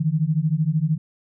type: beating tone pair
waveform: sine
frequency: 150 / 163 Hz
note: D3 / E3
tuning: +37 / -19 cents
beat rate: 13 Hz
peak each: -21 dBFS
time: 0-0.98 s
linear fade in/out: 10 ms
effects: none